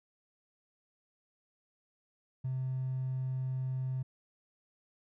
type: tone with hard clipping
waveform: triangle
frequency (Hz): 130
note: C3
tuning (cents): -11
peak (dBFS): -32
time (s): 2.44-4.03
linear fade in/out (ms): 10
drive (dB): 3
effects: none